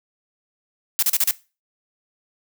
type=noise bursts; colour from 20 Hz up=blue; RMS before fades=-18 dBFS; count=5; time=0.99-1.309 s; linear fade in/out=0 ms; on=35 ms; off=36 ms; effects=noise-tail reverb RT60 0.3 s tail -19 dB re dry